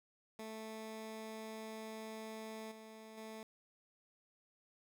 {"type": "tone with level steps", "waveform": "15% pulse", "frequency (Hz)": 219.9, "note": "A3", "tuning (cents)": -1, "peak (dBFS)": [-39, -46, -41], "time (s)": [0.39, 3.43], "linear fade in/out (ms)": 2, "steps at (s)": [2.71, 3.17], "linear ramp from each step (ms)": 10, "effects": []}